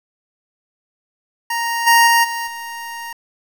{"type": "tone with level steps", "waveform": "25% pulse", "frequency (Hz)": 932.3, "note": "A#5", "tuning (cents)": 0, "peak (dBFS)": [-15, -5, -7, -18, -24], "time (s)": [1.5, 3.13], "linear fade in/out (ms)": 5, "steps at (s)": [1.86, 2.06, 2.23, 2.46], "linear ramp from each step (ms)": 20, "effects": ["7-bit"]}